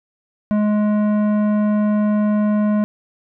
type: tone with tanh clipping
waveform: sine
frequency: 210 Hz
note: G#3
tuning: 19 cents sharp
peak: -16 dBFS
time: 0.51-2.84 s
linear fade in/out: 0 ms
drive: 13 dB
effects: none